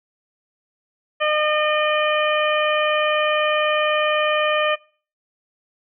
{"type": "harmonic tone", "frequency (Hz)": 608, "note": "D#5", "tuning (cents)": -40, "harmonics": [1, 2, 3, 4, 5], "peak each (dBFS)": [-20, -23, -25, -26, -27], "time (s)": [1.2, 4.76], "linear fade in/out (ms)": 20, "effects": ["noise-tail reverb RT60 0.4 s tail -21 dB re dry"]}